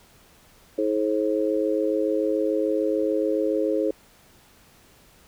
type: harmonic tone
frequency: 106.9 Hz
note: A2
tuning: 49 cents flat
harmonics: 3 / 4 / 5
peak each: -25 / -25 / -25 dBFS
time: 0.78-3.91 s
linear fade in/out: 5 ms
effects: pink hiss -55 dBFS RMS until 5.27 s